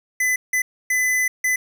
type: tone bursts at uneven times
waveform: square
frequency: 2011 Hz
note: B6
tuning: 31 cents sharp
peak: -18 dBFS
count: 4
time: 0.2-0.36 / 0.53-0.62 / 0.9-1.28 / 1.44-1.56 s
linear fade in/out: 5 ms
effects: none